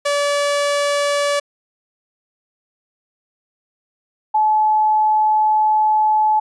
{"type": "tone pair in turn", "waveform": ["sawtooth", "sine"], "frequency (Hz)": [575, 859.7], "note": ["D5", "A5"], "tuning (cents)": [-37, -40], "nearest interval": "perfect fifth", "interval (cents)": 697, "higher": "second", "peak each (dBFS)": -12, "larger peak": "neither", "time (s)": [[0.05, 1.4], [4.34, 6.4]], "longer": "second", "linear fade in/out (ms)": 10, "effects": ["resampled to 22050 Hz"]}